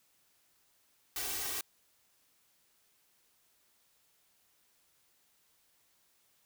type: noise with comb filter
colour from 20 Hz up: white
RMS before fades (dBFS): -37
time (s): 1.16-1.61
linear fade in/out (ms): 2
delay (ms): 2.6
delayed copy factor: +0.85
effects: white hiss -71 dBFS RMS until 6.45 s